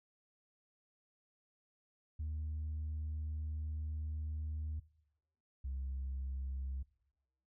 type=tone pair in turn; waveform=sine; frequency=77 / 66.55 Hz; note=D#2 / C2; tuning=-17 / +30 cents; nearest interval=minor third; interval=253 cents; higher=first; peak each=-35 / -36 dBFS; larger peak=first; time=2.19-4.8 / 5.64-6.83 s; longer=first; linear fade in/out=10 ms; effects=noise-tail reverb RT60 0.9 s tail -22 dB re dry + tanh soft clip ceiling -35 dBFS